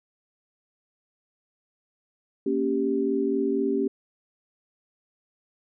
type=chord; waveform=sine; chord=G diminished; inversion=first; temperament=equal; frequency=233.1 / 277.2 / 392 Hz; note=Bb3 / Db4 / G4; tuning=0 / 0 / 0 cents; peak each=-29 / -26 / -25 dBFS; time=2.46-3.88 s; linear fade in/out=5 ms; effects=none